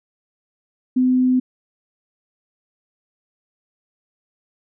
sine tone, 254.5 Hz, C4, 48 cents flat, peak -13 dBFS, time 0.96-1.4 s, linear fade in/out 10 ms, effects none

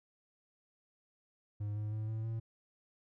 triangle tone with pitch steps, 103.83 / 106.01 / 108.24 / 110.51 / 112.84 Hz, G#2 / G#2 / A2 / A2 / A2, 0 / +36 / -28 / +8 / +44 cents, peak -33 dBFS, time 1.6-2.4 s, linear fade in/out 10 ms, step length 160 ms, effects none

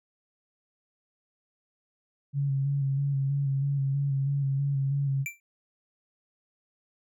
sine tone with vibrato, 138.59 Hz, C#3, in tune, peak -24 dBFS, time 2.33-5.26 s, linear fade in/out 50 ms, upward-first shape square, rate 3.1 Hz, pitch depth 26 cents each way
square tone with exponential decay, 2349 Hz, D7, in tune, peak -28 dBFS, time 5.26-5.4 s, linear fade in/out 1 ms, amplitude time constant 29 ms
effects none

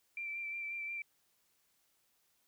sine tone with vibrato, 2349 Hz, D7, in tune, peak -38 dBFS, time 0.17-1.02 s, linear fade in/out 2 ms, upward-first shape sine, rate 5.6 Hz, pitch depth 22 cents each way, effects white hiss -75 dBFS RMS until 2.47 s

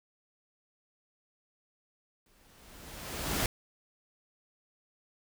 pink noise with exponential growth, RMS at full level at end -28 dBFS, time 2.26-3.46 s, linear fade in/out 2 ms, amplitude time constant 260 ms, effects none

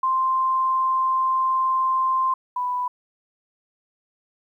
sine tone pair in turn, 1046.5 / 991.2 Hz, C6 / B5, 0 / +6 cents, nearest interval minor second, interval 94 cents, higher first, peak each -18 / -22 dBFS, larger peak first, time 0.03-2.34 / 2.56-2.88 s, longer first, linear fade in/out 5 ms, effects 10-bit

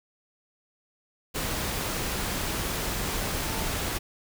sine tone in noise, 890 Hz, A5, 20 cents sharp, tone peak -40 dBFS, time 3.41-3.69 s, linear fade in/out 20 ms, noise pink, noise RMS -30 dBFS, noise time 1.34-3.99 s, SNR -13 dB, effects none

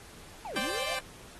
triangle linear two-way sweep, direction down then up, 932.3 to 187.2 to 715 Hz, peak -35 dBFS, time 0.45-0.94 s, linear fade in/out 0 ms, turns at 0.59 s
10% pulse chord, C suspended second, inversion none, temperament equal, 523.3 / 587.3 / 784 Hz, C5 / D5 / G5, 0 / 0 / 0 cents, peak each -28 dBFS, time 0.56-0.99 s, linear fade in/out 2 ms
effects pink hiss -51 dBFS RMS until 1.39 s + AAC 32 kbps

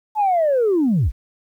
sine linear sweep, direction down, 875 to 36.71 Hz, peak -13 dBFS, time 0.15-1.12 s, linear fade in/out 50 ms, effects tanh soft clip ceiling -11 dBFS + 9-bit

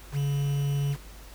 triangle tone with quantisation, 141.6 Hz, C#3, 37 cents sharp, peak -22 dBFS, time 0.12-0.97 s, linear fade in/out 50 ms, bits 7, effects added 50 Hz sine -44 dBFS peak until 1.34 s + pink hiss -50 dBFS RMS until 1.34 s

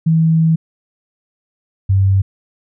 sine tone pair in turn, 161.8 / 96.85 Hz, E3 / G2, -32 / -20 cents, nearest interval major sixth, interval 888 cents, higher first, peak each -9 dBFS, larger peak neither, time 0.06-0.56 / 1.89-2.22 s, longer first, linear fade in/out 10 ms, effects none

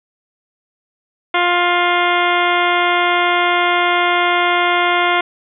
harmonic tone with a mistuned harmonic, 351.9 Hz, F4, 13 cents sharp, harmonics 1 / 2 / 3 / 4 / 5 / 6 / 7 / 8 / 9 / 10, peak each -21 / -18 / -19 / -20 / -27 / -19 / -28 / -27 / -28 / -28 dBFS, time 1.34-5.21 s, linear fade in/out 5 ms, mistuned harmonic 10, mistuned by -32 cents, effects none

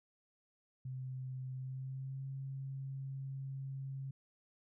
sine tone with pitch glide, 129.7 to 135.21 Hz, C3 to C#3, -15 to -43 cents, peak -40 dBFS, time 0.85-4.11 s, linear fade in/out 5 ms, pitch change +72 cents, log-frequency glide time 1.54-2.27 s, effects none

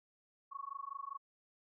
sine tone with amplitude modulation, 1108.7 Hz, C#6, in tune, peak -38 dBFS, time 0.51-1.18 s, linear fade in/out 20 ms, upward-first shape sine, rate 25 Hz, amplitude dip 100%, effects none

